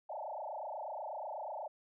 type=tone with frequency modulation; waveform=sine; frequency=740 Hz; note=F#5; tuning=in tune; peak=-39 dBFS; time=0.09-1.68 s; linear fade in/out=10 ms; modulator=28.2 Hz; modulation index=5.6; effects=none